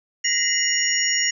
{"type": "tone cluster", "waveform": "sine", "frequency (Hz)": [1878, 2036, 2882, 5580, 6750], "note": ["A#6", "C7", "F#7", "F8", "G#8"], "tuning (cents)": [12, -48, -46, -2, 27], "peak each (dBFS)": [-26, -26, -27, -23, -24], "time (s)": [0.24, 1.31], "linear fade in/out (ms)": 10, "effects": []}